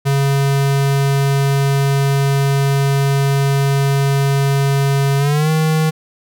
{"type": "tone with pitch glide", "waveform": "square", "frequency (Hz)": [138.59, 157.37], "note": ["C#3", "D#3"], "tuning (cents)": [0, 20], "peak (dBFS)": -13, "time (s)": [0.05, 5.91], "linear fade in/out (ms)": 20, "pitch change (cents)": 220, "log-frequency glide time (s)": [5.18, 5.5], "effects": []}